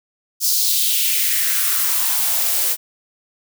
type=noise with high-pass filter sweep; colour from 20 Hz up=blue; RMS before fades=-18 dBFS; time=0.4-2.77 s; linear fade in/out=50 ms; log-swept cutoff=5400 to 420 Hz; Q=2.5; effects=none